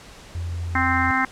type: tone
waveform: sine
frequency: 85.9 Hz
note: F2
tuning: 28 cents flat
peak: -25 dBFS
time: 0.35-1.11 s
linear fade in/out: 0 ms
type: harmonic tone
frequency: 261.6 Hz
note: C4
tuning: in tune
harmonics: 1 / 3 / 4 / 5 / 6 / 7 / 8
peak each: -26 / -26 / -26 / -26 / -26 / -26 / -26 dBFS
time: 0.75-1.25 s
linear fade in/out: 2 ms
effects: pink hiss -44 dBFS RMS until 1.31 s + low-pass 8000 Hz 12 dB/octave